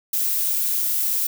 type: noise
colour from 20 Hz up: violet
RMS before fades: -22 dBFS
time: 0.13-1.27 s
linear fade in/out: 5 ms
effects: none